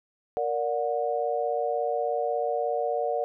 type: chord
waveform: sine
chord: Bb augmented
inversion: none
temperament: just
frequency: 466.2 / 582.7 / 728.4 Hz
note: Bb4 / D5 / F#5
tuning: 0 / -14 / -27 cents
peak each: -29 dBFS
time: 0.37-3.24 s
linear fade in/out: 0 ms
effects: none